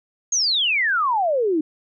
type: exponential sweep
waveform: sine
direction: down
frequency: 6645 to 296 Hz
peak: -17 dBFS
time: 0.32-1.61 s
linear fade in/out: 5 ms
effects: none